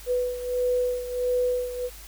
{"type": "beating tone pair", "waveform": "sine", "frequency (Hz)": [495.3, 496.8], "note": ["B4", "B4"], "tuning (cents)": [5, 10], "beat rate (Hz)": 1.5, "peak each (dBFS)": [-24, -29], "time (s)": [0.06, 1.9], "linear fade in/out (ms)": 50, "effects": ["added 50 Hz sine -44 dBFS peak until 2.07 s", "white hiss -46 dBFS RMS until 2.07 s"]}